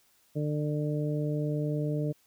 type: harmonic tone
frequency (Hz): 149.4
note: D3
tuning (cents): +30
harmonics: 1 / 2 / 3 / 4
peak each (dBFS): -29 / -34 / -36 / -38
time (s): 0.35-2.13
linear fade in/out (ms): 20
effects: white hiss -66 dBFS RMS until 2.26 s